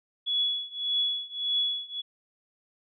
sine tone with tremolo, 3387 Hz, G#7, 33 cents sharp, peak -22 dBFS, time 0.26-2.02 s, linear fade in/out 20 ms, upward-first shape triangle, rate 1.7 Hz, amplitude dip 95%, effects none

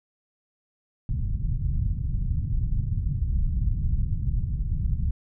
pink low-pass noise, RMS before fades -25 dBFS, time 1.09-5.11 s, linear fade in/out 2 ms, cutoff 140 Hz, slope 24 dB/octave, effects none

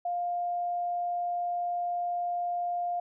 sine tone, 703 Hz, F5, 11 cents sharp, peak -28 dBFS, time 0.05-3 s, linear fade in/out 5 ms, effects none

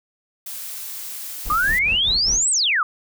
blue noise, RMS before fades -32 dBFS, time 0.46-1.79 s, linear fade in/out 5 ms
brown noise with tremolo, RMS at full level -29 dBFS, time 1.45-2.44 s, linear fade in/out 10 ms, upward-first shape sine, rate 4.9 Hz, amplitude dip 80%
sine exponential two-way sweep, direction up then down, 1174.7 to 8470 to 1174.7 Hz, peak -16 dBFS, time 1.5-2.83 s, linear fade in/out 2 ms, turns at 2.51 s
effects none

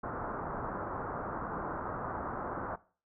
white low-pass noise, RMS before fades -38 dBFS, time 0.03-2.76 s, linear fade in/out 10 ms, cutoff 1400 Hz, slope 48 dB/octave, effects noise-tail reverb RT60 0.4 s tail -19 dB re dry

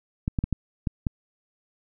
clicks, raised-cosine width 5 ms, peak -12 dBFS, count 6, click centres 0.279 / 0.388 / 0.44 / 0.527 / 0.872 / 1.068 s, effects none

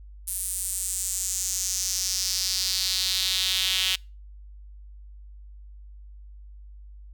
sawtooth tone with high-pass filter sweep, 187.6 Hz, F#3, 24 cents sharp, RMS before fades -27 dBFS, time 0.27-3.96 s, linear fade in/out 10 ms, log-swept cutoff 9900 to 3100 Hz, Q 3.2, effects noise-tail reverb RT60 0.3 s tail -26 dB re dry + added 50 Hz sine -42 dBFS peak until 7.13 s

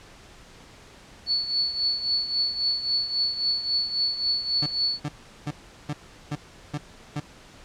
sine tone with tremolo, 4435 Hz, C#8, in tune, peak -19 dBFS, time 1.26-5 s, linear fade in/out 50 ms, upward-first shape triangle, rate 3.7 Hz, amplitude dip 75%
30% pulse tone bursts, 147.4 Hz, D3, 7 cents sharp, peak -24 dBFS, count 7, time 4.62-7.201 s, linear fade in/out 5 ms, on 43 ms, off 380 ms
effects pink hiss -49 dBFS RMS until 7.64 s + low-pass 7000 Hz 12 dB/octave

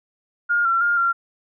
sine tone with pitch steps, 1418 / 1359 / 1411 / 1378 Hz, F6 / F6 / F6 / F6, +26 / -48 / +17 / -24 cents, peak -16 dBFS, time 0.49-1.13 s, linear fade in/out 20 ms, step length 160 ms, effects none

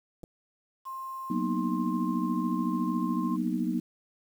clicks, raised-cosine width 2 ms, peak -34 / -30 dBFS, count 2, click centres 0.233 / 0.239 s
sine tone, 1057 Hz, C6, 17 cents sharp, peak -35 dBFS, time 0.85-3.37 s, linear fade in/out 20 ms
sine chord, B major seventh, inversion second, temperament equal, 185 / 233.1 / 246.9 / 311.1 Hz, F#3 / A#3 / B3 / D#4, 0 / 0 / 0 / 0 cents, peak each -32 dBFS, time 1.3-3.8 s, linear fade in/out 5 ms
effects 9-bit

